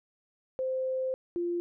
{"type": "tone pair in turn", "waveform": "sine", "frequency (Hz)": [520, 347.1], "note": ["C5", "F4"], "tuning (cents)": [-11, -11], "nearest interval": "perfect fifth", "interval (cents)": 700, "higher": "first", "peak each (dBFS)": -28, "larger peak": "neither", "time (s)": [[0.59, 1.14], [1.36, 1.6]], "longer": "first", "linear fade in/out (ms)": 0, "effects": []}